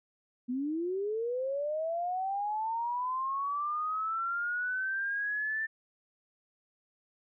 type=linear sweep; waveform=sine; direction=up; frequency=239.6 to 1783 Hz; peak=-30 dBFS; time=0.48-5.67 s; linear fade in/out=20 ms; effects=none